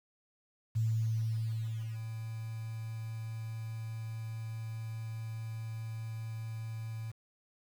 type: tone with ADSR envelope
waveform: sine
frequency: 111.9 Hz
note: A2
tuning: 30 cents sharp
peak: -27 dBFS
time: 0.75-7.12 s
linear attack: 16 ms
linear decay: 1200 ms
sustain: -10 dB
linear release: 15 ms
effects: 9-bit